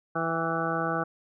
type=harmonic tone with a mistuned harmonic; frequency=164.9 Hz; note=E3; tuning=1 cent sharp; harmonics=1 / 2 / 3 / 4 / 5 / 7 / 8 / 9; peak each=-34 / -34 / -34 / -34 / -34 / -34 / -34 / -34 dBFS; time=0.15-1.04 s; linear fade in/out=10 ms; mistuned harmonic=5; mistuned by=-29 cents; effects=none